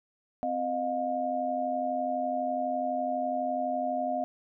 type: tone cluster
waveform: sine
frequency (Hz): 258.7 / 620 / 712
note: C4 / D#5 / F5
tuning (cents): -19 / -6 / +33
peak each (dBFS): -35 / -32 / -30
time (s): 0.43-4.24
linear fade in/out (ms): 0
effects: none